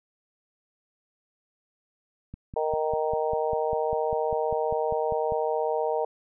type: click train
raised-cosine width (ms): 5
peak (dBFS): -26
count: 16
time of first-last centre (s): 2.34-5.322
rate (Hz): 5.03
type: harmonic tone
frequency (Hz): 155.56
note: D#3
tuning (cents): 0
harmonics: 3 / 4 / 5 / 6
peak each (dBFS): -27 / -29 / -31 / -33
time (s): 2.56-6.05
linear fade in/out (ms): 5
effects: none